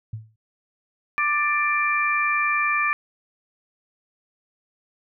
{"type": "tone with exponential decay", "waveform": "sine", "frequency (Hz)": 109.8, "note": "A2", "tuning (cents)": -3, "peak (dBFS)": -26, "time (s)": [0.13, 0.36], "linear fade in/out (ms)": 5, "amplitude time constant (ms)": 49}
{"type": "harmonic tone", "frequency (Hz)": 590, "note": "D5", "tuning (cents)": 8, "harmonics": [2, 3, 4], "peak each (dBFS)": [-23, -25, -23], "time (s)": [1.18, 2.93], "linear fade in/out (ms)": 0}
{"effects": []}